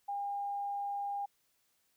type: tone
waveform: sine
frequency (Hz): 806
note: G5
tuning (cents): +48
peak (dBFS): -34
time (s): 0.08-1.26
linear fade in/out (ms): 10
effects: white hiss -75 dBFS RMS until 1.96 s